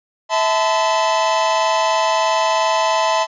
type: tone cluster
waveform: 45% pulse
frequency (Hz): 651 / 875 / 1018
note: E5 / A5 / C6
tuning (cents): -22 / -10 / -48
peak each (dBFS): -19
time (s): 0.29-3.27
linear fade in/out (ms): 50
effects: resampled to 16000 Hz